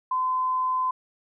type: tone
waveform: sine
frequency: 1024 Hz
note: C6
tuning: 38 cents flat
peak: -22 dBFS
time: 0.11-0.91 s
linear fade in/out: 5 ms
effects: none